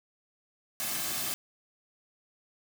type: noise with comb filter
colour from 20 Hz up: white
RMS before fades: -33 dBFS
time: 0.8-1.34 s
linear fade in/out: 0 ms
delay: 2.1 ms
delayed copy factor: -0.55
effects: none